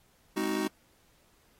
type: chord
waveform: square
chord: Ab dominant seventh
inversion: none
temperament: just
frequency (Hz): 207.7 / 259.6 / 311.5 / 373.8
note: Ab3 / C4 / Eb4 / Gb4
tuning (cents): 0 / -13 / +2 / +18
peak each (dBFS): -36 / -38 / -33 / -34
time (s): 0.36-0.68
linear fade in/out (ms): 10
effects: pink hiss -66 dBFS RMS until 1.59 s + AAC 48 kbps